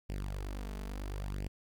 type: tone with flanger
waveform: sawtooth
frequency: 49.08 Hz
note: G1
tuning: 3 cents sharp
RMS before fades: -39 dBFS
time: 0.09-1.48 s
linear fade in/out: 10 ms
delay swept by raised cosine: 0.38 to 4.68 ms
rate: 0.73 Hz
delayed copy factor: +0.75
effects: 12-bit